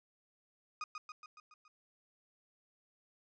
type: tone with echo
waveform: 35% pulse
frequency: 1240 Hz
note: D#6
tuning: 6 cents flat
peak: -36 dBFS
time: 0.81-0.84 s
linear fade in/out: 2 ms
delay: 140 ms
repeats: 6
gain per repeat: -4 dB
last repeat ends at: 1.68 s
effects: resampled to 16000 Hz